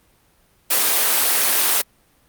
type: high-pass noise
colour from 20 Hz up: white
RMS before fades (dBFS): -17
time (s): 0.7-1.82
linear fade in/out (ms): 10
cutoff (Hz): 360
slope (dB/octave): 12
effects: pink hiss -58 dBFS RMS until 2.28 s + Opus 32 kbps